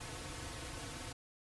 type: noise with comb filter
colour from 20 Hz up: pink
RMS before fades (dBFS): -45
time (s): 0-1.13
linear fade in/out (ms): 10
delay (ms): 5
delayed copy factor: -1
effects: resampled to 24000 Hz